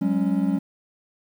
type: chord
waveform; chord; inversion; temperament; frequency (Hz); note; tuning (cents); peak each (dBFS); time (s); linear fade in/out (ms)
triangle; F# suspended second; none; equal with one note detuned; 185 / 203.8 / 277.2; F#3 / G#3 / C#4; 0 / -32 / 0; -22; 0.01-0.59; 10
effects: 9-bit